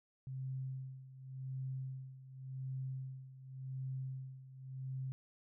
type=tone with tremolo; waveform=sine; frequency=131.7 Hz; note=C3; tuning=12 cents sharp; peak=-38 dBFS; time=0.27-5.12 s; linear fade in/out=0 ms; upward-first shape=sine; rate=0.89 Hz; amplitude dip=80%; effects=none